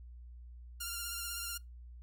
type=tone with vibrato; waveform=5% pulse; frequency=1395 Hz; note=F6; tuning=2 cents flat; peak=-27 dBFS; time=0.8-1.58 s; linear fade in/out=10 ms; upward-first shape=sine; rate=16 Hz; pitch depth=30 cents each way; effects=noise-tail reverb RT60 0.2 s tail -25 dB re dry + added 60 Hz sine -48 dBFS peak until 2.02 s